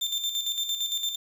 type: tone with tremolo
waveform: 35% pulse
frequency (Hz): 3577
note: A7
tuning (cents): +28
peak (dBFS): -23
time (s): 0.01-1.16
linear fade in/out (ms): 10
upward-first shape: square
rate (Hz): 8.8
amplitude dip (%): 55
effects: 9-bit